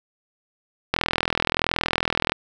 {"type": "click train", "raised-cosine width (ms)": 0.3, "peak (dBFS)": -3, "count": 58, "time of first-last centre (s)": [0.94, 2.32], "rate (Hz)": 41.3, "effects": []}